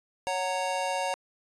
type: chord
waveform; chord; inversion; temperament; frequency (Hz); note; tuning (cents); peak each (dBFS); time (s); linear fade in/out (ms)
square; F# major; second; just; 555 / 740 / 925; C#5 / F#5 / A#5; +2 / 0 / -14; -33; 0.27-1.14; 0
effects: resampled to 22050 Hz